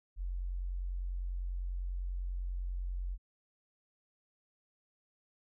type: tone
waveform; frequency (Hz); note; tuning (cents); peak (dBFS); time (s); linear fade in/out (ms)
sine; 45.04; F#1; -46; -34; 0.16-3.18; 50
effects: none